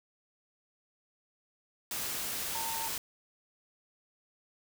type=tone in noise; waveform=sine; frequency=906 Hz; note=A#5; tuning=50 cents flat; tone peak=-37 dBFS; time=2.55-2.88 s; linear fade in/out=2 ms; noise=white; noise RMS=-36 dBFS; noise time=1.91-2.98 s; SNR=-4 dB; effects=none